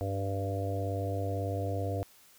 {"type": "harmonic tone with a mistuned harmonic", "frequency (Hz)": 98, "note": "G2", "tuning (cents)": 0, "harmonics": [1, 3, 4, 5, 6, 7], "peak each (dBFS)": [-32, -40, -44, -38, -41, -39], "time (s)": [0.01, 2.03], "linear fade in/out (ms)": 0, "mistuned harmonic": 3, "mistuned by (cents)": -20, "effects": ["white hiss -59 dBFS RMS until 2.38 s"]}